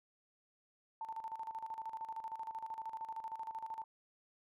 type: tone with tremolo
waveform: sine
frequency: 892 Hz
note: A5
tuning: 23 cents sharp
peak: -39 dBFS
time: 1.01-3.84 s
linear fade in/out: 2 ms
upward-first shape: square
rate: 13 Hz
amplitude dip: 70%
effects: none